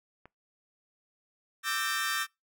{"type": "click", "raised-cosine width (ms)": 0.5, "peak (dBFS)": -34, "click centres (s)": 0.256}
{"type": "chord", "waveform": "sawtooth", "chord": "E half-diminished seventh", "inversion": "third", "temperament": "equal with one note detuned", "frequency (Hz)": [1174.7, 1318.5, 1568, 1818.9], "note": ["D6", "E6", "G6", "Bb6"], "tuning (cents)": [0, 0, 0, -43], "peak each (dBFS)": [-32, -33, -31, -29], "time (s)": [1.63, 2.27], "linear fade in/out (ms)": 50}
{"effects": ["noise-tail reverb RT60 0.2 s tail -24 dB re dry"]}